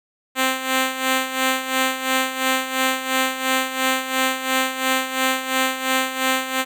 5% pulse tone with tremolo, 261.6 Hz, C4, in tune, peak -5 dBFS, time 0.35-6.65 s, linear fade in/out 50 ms, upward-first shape sine, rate 2.9 Hz, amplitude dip 70%, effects none

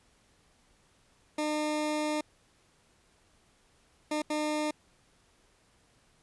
20% pulse tone bursts at uneven times, 302.9 Hz, D#4, 46 cents flat, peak -24 dBFS, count 3, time 1.38-2.21 / 4.11-4.22 / 4.3-4.71 s, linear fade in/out 5 ms, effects pink hiss -66 dBFS RMS until 6.22 s + resampled to 24000 Hz

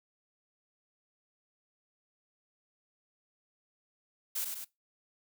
blue noise with echo, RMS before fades -34 dBFS, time 4.35-4.45 s, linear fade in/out 10 ms, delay 99 ms, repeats 2, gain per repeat -4 dB, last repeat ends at 4.648 s, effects noise-tail reverb RT60 0.2 s tail -21 dB re dry

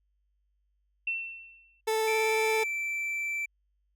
sine tone with exponential decay, 2696 Hz, E7, 38 cents sharp, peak -26 dBFS, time 1.07-1.81 s, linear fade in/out 5 ms, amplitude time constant 160 ms
30% pulse tone with vibrato, 440 Hz, A4, in tune, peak -23 dBFS, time 1.87-2.64 s, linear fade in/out 10 ms, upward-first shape triangle, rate 18 Hz, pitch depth 13 cents each way
triangle tone, 2333 Hz, D7, 12 cents flat, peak -28 dBFS, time 2.07-3.46 s, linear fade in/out 10 ms
effects added 50 Hz sine -70 dBFS peak until 3.95 s

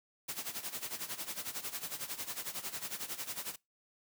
white noise with tremolo, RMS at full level -38 dBFS, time 0.28-3.56 s, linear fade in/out 10 ms, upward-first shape sine, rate 11 Hz, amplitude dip 80%, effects noise-tail reverb RT60 0.2 s tail -22 dB re dry + high-pass 100 Hz 12 dB/octave

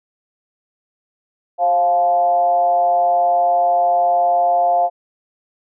sine tone with frequency modulation, 700 Hz, F5, 4 cents sharp, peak -12 dBFS, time 1.58-4.9 s, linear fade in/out 50 ms, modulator 167 Hz, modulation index 0.56, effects none

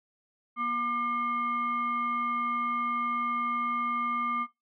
sine tone with frequency modulation, 1198 Hz, D6, 34 cents sharp, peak -27 dBFS, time 0.56-4.47 s, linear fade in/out 50 ms, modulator 959 Hz, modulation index 0.6, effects noise-tail reverb RT60 0.2 s tail -20 dB re dry

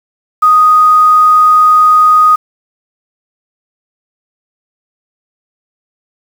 sine tone with quantisation, 1244.5 Hz, D#6, in tune, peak -3 dBFS, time 0.42-2.36 s, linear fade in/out 10 ms, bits 5, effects none

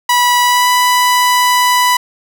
sawtooth tone with pitch glide, 978 to 990.5 Hz, B5 to B5, -17 to +5 cents, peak -5 dBFS, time 0.09-1.97 s, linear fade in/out 5 ms, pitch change +22 cents, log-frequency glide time 0.41-0.7 s, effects none

